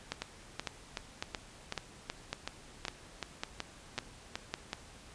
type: two click trains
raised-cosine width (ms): 0.2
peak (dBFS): -18 / -17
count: 13 / 9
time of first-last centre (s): 0.22-4.731 / 0.12-4.54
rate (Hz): 2.66 / 1.81
effects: pink hiss -54 dBFS RMS until 5.14 s + resampled to 22050 Hz

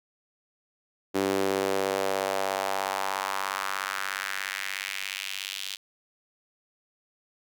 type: tone with high-pass filter sweep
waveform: sawtooth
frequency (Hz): 96.9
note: G2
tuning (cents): -20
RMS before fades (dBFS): -30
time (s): 1.14-5.77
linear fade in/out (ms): 20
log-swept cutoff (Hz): 330 to 3400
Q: 2.2
effects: none

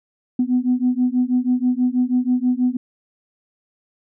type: beating tone pair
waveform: sine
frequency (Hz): 246.9 / 253.1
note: B3 / B3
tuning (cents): 0 / +43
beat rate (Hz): 6.2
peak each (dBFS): -18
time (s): 0.39-2.77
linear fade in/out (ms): 5
effects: tanh soft clip ceiling -9 dBFS

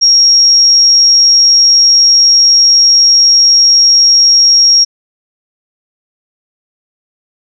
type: tone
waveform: sine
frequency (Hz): 5588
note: F8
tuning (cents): 0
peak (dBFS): -3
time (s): 0.01-4.85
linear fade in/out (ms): 20
effects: none

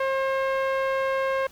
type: tone with low-pass filter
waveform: sawtooth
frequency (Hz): 535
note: C5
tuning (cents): +38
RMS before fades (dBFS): -25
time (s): 0-1.47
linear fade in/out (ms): 5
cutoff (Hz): 2000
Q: 1
effects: pink hiss -52 dBFS RMS until 1.51 s

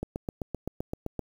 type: click train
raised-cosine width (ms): 2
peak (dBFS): -18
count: 10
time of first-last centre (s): 0.03-1.193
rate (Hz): 7.74
effects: 8-bit

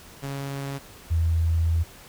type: tone pair in turn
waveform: sawtooth / sine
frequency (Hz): 138.59 / 82.41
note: C#3 / E2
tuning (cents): 0 / 0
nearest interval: major sixth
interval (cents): 900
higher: first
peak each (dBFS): -26 / -19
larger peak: second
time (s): 0.22-0.79 / 1.1-1.84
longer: second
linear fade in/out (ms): 20
effects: pink hiss -47 dBFS RMS until 2.08 s

